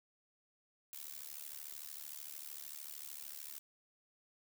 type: noise with amplitude modulation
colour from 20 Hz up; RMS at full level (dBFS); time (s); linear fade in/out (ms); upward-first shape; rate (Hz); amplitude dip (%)
blue; -44; 0.93-3.59; 0; sine; 73.3; 100
effects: none